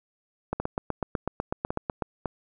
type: two click trains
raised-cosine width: 1 ms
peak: -14 / -13 dBFS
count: 4 / 13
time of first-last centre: 0.6-2.257 / 0.53-2.023 s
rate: 1.81 / 8.04 Hz
effects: none